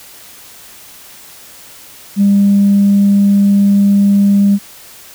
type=tone; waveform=sine; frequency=200.4 Hz; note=G3; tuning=38 cents sharp; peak=-5 dBFS; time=2.16-4.59 s; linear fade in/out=50 ms; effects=tanh soft clip ceiling -2 dBFS + white hiss -37 dBFS RMS until 5.14 s